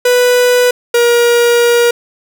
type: tone pair in turn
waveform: 45% pulse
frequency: 493.9 / 475.4 Hz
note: B4 / A#4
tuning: 0 / +34 cents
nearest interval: minor second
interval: 66 cents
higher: first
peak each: -7 dBFS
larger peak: neither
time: 0.05-0.71 / 0.94-1.91 s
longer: second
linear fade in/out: 5 ms
effects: none